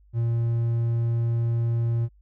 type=tone; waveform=triangle; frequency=116.54 Hz; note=A#2; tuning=in tune; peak=-19 dBFS; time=0.13-2.09 s; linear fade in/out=50 ms; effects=added 50 Hz sine -53 dBFS peak until 2.21 s